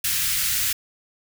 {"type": "band-stop noise", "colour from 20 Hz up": "white", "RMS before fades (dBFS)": -23, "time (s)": [0.04, 0.73], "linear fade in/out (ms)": 5, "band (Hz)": [150, 1500], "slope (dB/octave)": 24, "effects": []}